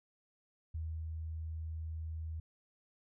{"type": "tone with ADSR envelope", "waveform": "sine", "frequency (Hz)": 80, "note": "D#2", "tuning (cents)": 49, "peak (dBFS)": -36, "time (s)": [0.74, 2.4], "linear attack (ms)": 9, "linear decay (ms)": 300, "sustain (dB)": -2, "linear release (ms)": 4, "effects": []}